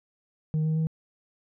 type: tone with pitch steps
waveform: sine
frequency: 155.56 / 157.55 / 159.56 Hz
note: D#3 / D#3 / D#3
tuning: 0 / +22 / +44 cents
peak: -20 dBFS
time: 0.54-0.87 s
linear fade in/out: 0 ms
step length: 110 ms
effects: tanh soft clip ceiling -22 dBFS